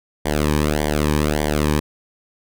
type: tone with flanger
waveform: sawtooth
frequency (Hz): 75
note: D2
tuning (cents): +37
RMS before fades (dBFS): -19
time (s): 0.25-1.8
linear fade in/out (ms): 10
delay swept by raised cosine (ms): 0.75 to 1.48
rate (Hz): 1.7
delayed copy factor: -0.9
effects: none